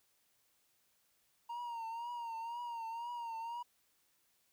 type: tone with vibrato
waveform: triangle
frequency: 932.3 Hz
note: A#5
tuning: in tune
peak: -38 dBFS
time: 1.49-3.63 s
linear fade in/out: 10 ms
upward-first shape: triangle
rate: 2 Hz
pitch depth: 70 cents each way
effects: white hiss -75 dBFS RMS until 4.52 s